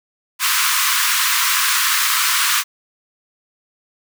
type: high-pass noise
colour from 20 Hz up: pink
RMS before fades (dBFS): -17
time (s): 0.39-2.64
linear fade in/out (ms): 50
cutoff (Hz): 1000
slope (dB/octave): 96
effects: none